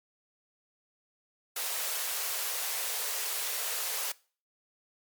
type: high-pass noise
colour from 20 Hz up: white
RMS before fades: -33 dBFS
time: 1.56-4.12 s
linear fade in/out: 5 ms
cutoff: 410 Hz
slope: 96 dB/octave
effects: noise-tail reverb RT60 0.4 s tail -22 dB re dry + MP3 96 kbps